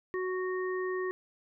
harmonic tone, 370 Hz, F#4, in tune, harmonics 1 / 3 / 5, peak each -31 / -40 / -40 dBFS, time 0.14-1.11 s, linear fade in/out 0 ms, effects none

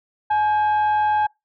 sine tone pair together, 847 / 1599 Hz, G#5 / G6, +34 / +34 cents, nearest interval major seventh, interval 1100 cents, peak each -15 / -26 dBFS, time 0.3-1.27 s, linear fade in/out 10 ms, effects noise-tail reverb RT60 0.2 s tail -26 dB re dry + tanh soft clip ceiling -13 dBFS

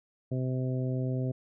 harmonic tone, 128.8 Hz, C3, 27 cents flat, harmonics 1 / 2 / 3 / 4 / 5, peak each -29 / -35 / -39 / -41 / -43 dBFS, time 0.31-1.32 s, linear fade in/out 10 ms, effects none

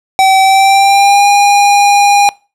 square tone with pitch glide, 768 to 811.3 Hz, G5 to G#5, -36 to -41 cents, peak -5 dBFS, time 0.19-2.29 s, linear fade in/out 0 ms, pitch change +95 cents, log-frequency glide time 0.41-1.26 s, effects noise-tail reverb RT60 0.3 s tail -23 dB re dry + low-pass 10000 Hz 12 dB/octave

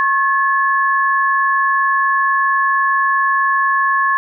sine tone pair together, 1088.9 / 1717 Hz, C#6 / A6, -31 / -43 cents, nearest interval minor sixth, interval 788 cents, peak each -14 / -16 dBFS, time 0-4.17 s, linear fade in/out 0 ms, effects none

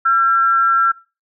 sine tone pair together, 1353 / 1609 Hz, E6 / G6, +45 / +45 cents, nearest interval minor third, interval 300 cents, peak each -11 / -22 dBFS, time 0.05-0.92 s, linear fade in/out 10 ms, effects noise-tail reverb RT60 0.3 s tail -21 dB re dry

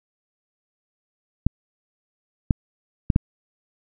clicks, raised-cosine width 5 ms, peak -4 dBFS, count 4, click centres 1.466 / 2.508 / 3.102 / 3.161 s, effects none

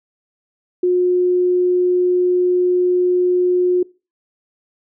sine tone, 360 Hz, F#4, 47 cents flat, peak -12 dBFS, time 0.83-3.83 s, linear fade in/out 5 ms, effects noise-tail reverb RT60 0.3 s tail -22 dB re dry

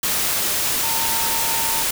sine tone in noise, 910 Hz, A#5, 42 cents flat, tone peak -27 dBFS, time 0.83-1.83 s, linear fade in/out 5 ms, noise white, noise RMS -21 dBFS, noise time 0.03-1.91 s, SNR -9 dB, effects none

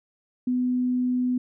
sine tone, 250 Hz, B3, 21 cents sharp, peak -21 dBFS, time 0.47-1.38 s, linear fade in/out 5 ms, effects none

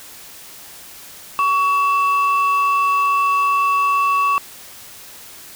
sine tone pair together, 1125.6 / 2657 Hz, C#6 / E7, +26 / +13 cents, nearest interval octave + minor third, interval 1487 cents, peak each -13 / -22 dBFS, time 1.39-4.38 s, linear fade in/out 0 ms, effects tanh soft clip ceiling -9 dBFS + white hiss -39 dBFS RMS until 5.55 s

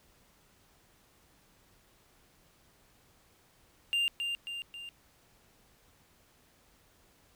triangle tone with echo, 2794 Hz, F7, in tune, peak -25 dBFS, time 3.93-4.08 s, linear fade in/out 0 ms, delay 270 ms, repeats 3, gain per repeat -5 dB, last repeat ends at 4.89 s, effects pink hiss -65 dBFS RMS until 7.35 s

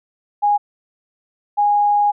sine tone pair in turn, 824 / 824 Hz, G#5 / G#5, -14 / -14 cents, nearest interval unison, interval 0 cents, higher neither, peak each -12 dBFS, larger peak neither, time 0.42-0.58 / 1.57-2.12 s, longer second, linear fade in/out 20 ms, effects none

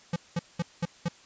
square tone bursts, 170.8 Hz, F3, 38 cents flat, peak -26 dBFS, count 5, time 0.13-1.085 s, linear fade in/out 5 ms, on 31 ms, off 200 ms, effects white hiss -55 dBFS RMS until 1.25 s + resampled to 16000 Hz

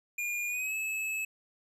square tone with pitch glide, 2422 to 2596 Hz, D#7 to E7, -47 to -27 cents, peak -32 dBFS, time 0.18-1.25 s, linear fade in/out 5 ms, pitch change +120 cents, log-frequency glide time 0.47-0.74 s, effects resampled to 32000 Hz

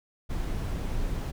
brown noise, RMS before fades -30 dBFS, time 0.29-1.32 s, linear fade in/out 20 ms, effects none

